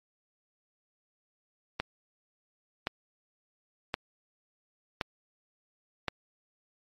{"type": "click train", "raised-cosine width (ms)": 0.3, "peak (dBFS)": -13, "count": 5, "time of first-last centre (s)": [1.8, 6.083], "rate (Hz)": 0.934, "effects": ["MP3 64 kbps"]}